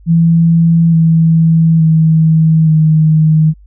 sine tone with pitch steps, 166.2 / 162.87 / 159.61 / 156.42 Hz, E3 / E3 / D#3 / D#3, +15 / -21 / +44 / +10 cents, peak -5 dBFS, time 0.06-3.54 s, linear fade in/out 50 ms, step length 870 ms, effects added 50 Hz sine -37 dBFS peak until 3.66 s

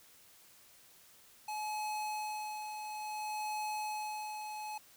square tone with tremolo, 851 Hz, G#5, 42 cents sharp, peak -36 dBFS, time 1.48-4.78 s, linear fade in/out 5 ms, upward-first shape sine, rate 0.58 Hz, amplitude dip 45%, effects white hiss -61 dBFS RMS until 4.96 s

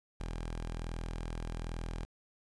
sawtooth tone, 41.2 Hz, E1, in tune, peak -33 dBFS, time 0.2-2.05 s, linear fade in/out 0 ms, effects resampled to 22050 Hz + 10-bit

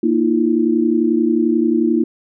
sine chord, Bb suspended fourth, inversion none, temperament equal with one note detuned, 233.1 / 311.1 / 342.4 Hz, Bb3 / Eb4 / F4, 0 / 0 / -34 cents, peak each -17 dBFS, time 0.03-2.04 s, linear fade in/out 5 ms, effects none

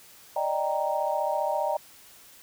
sine chord, Eb major seventh, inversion third, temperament equal, 587.3 / 622.3 / 784 / 932.3 Hz, D5 / Eb5 / G5 / Bb5, 0 / 0 / 0 / 0 cents, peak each -30 dBFS, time 0.36-1.77 s, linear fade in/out 5 ms, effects white hiss -52 dBFS RMS until 2.42 s

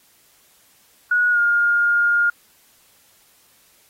sine tone with pitch glide, 1457 to 1416.3 Hz, F#6 to F6, -27 to +24 cents, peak -14 dBFS, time 1.11-2.3 s, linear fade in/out 5 ms, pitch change -49 cents, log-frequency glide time 1.31-1.39 s, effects white hiss -56 dBFS RMS until 3.89 s + AAC 48 kbps

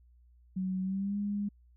sine tone with pitch glide, 187.1 to 204 Hz, F#3 to G#3, +20 to -31 cents, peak -30 dBFS, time 0.56-1.49 s, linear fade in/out 10 ms, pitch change +149 cents, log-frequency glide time 0.82-1.17 s, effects added 60 Hz sine -58 dBFS peak until 1.76 s

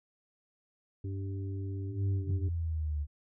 harmonic tone, 97.4 Hz, G2, 11 cents flat, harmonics 1 / 3 / 4, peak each -34 / -44 / -47 dBFS, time 1.04-2.49 s, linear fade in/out 5 ms
sine exponential sweep, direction down, 103.83 to 72 Hz, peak -30 dBFS, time 1.89-3.07 s, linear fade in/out 50 ms
sine tone with exponential growth, 140 Hz, C#3, 18 cents sharp, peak -32 dBFS, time 2.2-2.31 s, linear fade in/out 2 ms, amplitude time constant 23 ms
effects none

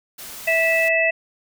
white noise, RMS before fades -36 dBFS, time 0.18-0.89 s, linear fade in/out 10 ms
harmonic tone, 655 Hz, E5, 11 cents flat, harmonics 1 / 3 / 4, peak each -20 / -20 / -20 dBFS, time 0.47-1.11 s, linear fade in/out 10 ms
effects none

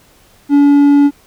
triangle tone, 285.6 Hz, D4, 48 cents flat, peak -3 dBFS, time 0.49-1.11 s, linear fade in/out 50 ms, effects pink hiss -48 dBFS RMS until 1.26 s

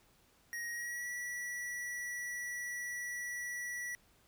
square tone with pitch glide, 1884 to 1945.9 Hz, A#6 to B6, +18 to -26 cents, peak -39 dBFS, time 0.53-3.95 s, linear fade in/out 0 ms, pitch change +56 cents, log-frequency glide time 0.7-1.09 s, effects pink hiss -68 dBFS RMS until 4.27 s

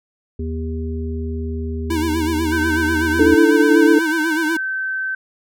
harmonic tone, 79.9 Hz, D#2, 47 cents sharp, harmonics 1 / 3 / 5, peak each -23 / -28 / -30 dBFS, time 0.39-3.35 s, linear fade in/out 5 ms
square tone with vibrato, 319.1 Hz, D#4, 44 cents sharp, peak -19 dBFS, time 1.9-4.57 s, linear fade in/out 5 ms, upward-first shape sine, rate 8.1 Hz, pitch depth 89 cents each way
sine tone, 1542 Hz, G6, 29 cents flat, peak -20 dBFS, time 2.52-5.15 s, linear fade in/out 5 ms
sine chord, D suspended second, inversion none, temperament equal, 293.7 / 329.6 / 440 Hz, D4 / E4 / A4, 0 / 0 / 0 cents, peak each -15 dBFS, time 3.19-3.99 s, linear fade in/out 5 ms
effects none

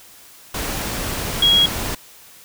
sine tone in noise, 3300 Hz, G#7, 12 cents flat, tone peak -11 dBFS, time 1.42-1.66 s, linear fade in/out 5 ms, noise pink, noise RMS -25 dBFS, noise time 0.54-1.95 s, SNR +11 dB, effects white hiss -45 dBFS RMS until 2.44 s

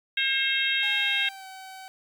harmonic tone, 536 Hz, C5, 42 cents sharp, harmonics 3 / 4 / 5 / 6 / 7, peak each -29 / -29 / -29 / -29 / -29 dBFS, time 0.17-1.29 s, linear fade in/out 5 ms
sawtooth tone with pitch glide, 830.6 to 761.7 Hz, G#5 to G5, 0 to -50 cents, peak -37 dBFS, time 0.83-1.88 s, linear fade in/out 0 ms, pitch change -150 cents, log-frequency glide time 0.95-1.46 s
effects 9-bit

